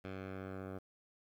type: tone with low-pass filter sweep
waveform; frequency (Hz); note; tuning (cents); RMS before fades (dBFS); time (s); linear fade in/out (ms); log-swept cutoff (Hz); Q
10% pulse; 95.3; G2; -48; -45; 0.04-0.79; 10; 2800 to 1100; 1.1
effects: 11-bit